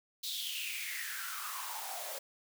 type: noise with high-pass filter sweep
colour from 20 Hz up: white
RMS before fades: -40 dBFS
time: 0.23-2.19 s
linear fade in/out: 10 ms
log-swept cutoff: 4000 to 570 Hz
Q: 7
effects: none